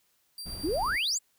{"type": "tone with tremolo", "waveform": "sawtooth", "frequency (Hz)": 4712, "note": "D8", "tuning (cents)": 5, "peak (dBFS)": -34, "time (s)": [0.38, 1.18], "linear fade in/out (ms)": 2, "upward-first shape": "triangle", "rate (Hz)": 8.8, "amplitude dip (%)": 40}
{"type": "noise", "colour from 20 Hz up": "brown", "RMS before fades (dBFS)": -40, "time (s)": [0.45, 0.97], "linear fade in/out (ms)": 20}
{"type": "exponential sweep", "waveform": "sine", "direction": "up", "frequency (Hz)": [268.7, 8000], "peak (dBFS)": -26, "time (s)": [0.63, 1.19], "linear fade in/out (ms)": 20}
{"effects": ["white hiss -70 dBFS RMS until 1.38 s"]}